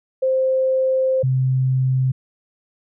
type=tone pair in turn; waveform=sine; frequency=523.3 / 130.33 Hz; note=C5 / C3; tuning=0 / -6 cents; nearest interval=2 octaves; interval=2406 cents; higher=first; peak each=-15 dBFS; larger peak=neither; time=0.22-1.23 / 1.23-2.12 s; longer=first; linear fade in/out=10 ms; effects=none